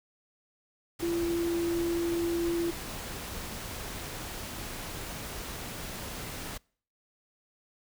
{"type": "tone in noise", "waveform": "sine", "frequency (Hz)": 340, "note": "F4", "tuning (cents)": -46, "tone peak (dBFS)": -27, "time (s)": [1.02, 2.71], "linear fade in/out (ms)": 10, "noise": "pink", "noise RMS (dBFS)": -39, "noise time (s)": [0.99, 6.58], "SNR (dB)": 9, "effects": ["noise-tail reverb RT60 0.5 s tail -26 dB re dry"]}